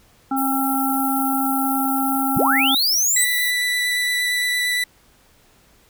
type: harmonic tone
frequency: 269.1 Hz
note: C4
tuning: 49 cents sharp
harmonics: 1 / 3 / 5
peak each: -21 / -23 / -27 dBFS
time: 0.31-2.75 s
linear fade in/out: 5 ms
type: high-pass noise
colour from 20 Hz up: white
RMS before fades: -27 dBFS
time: 0.36-3.52 s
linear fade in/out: 20 ms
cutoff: 10000 Hz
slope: 48 dB/octave
type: linear sweep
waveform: sine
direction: up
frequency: 41.2 to 8370 Hz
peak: -16 dBFS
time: 2.36-3.25 s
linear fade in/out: 10 ms
type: tone with vibrato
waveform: 30% pulse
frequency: 1975.5 Hz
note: B6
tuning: in tune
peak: -16 dBFS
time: 3.16-4.84 s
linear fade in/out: 5 ms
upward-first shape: sine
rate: 8.7 Hz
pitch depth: 9 cents each way
effects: pink hiss -55 dBFS RMS until 5.89 s